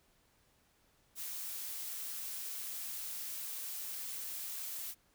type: noise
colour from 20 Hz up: blue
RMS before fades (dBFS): -42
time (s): 1.15-4.95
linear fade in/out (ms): 50
effects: pink hiss -71 dBFS RMS until 5.14 s